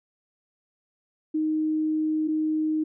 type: tone pair in turn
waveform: sine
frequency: 311.1 / 311.1 Hz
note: D#4 / D#4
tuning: 0 / 0 cents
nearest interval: unison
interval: 0 cents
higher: neither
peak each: -22 dBFS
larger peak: neither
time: 1.34-2.28 / 2.28-2.84 s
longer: first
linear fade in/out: 10 ms
effects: none